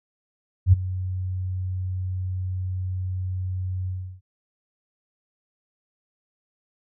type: tone with ADSR envelope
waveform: sine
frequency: 92.5 Hz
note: F#2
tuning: in tune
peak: -8 dBFS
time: 0.66-4.21 s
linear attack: 67 ms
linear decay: 17 ms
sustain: -17 dB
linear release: 330 ms
effects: none